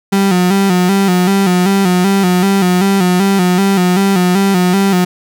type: tone with vibrato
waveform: 35% pulse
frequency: 188.1 Hz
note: F#3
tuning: 29 cents sharp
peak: -7 dBFS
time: 0.12-5.05 s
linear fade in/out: 10 ms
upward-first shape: square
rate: 2.6 Hz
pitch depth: 76 cents each way
effects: none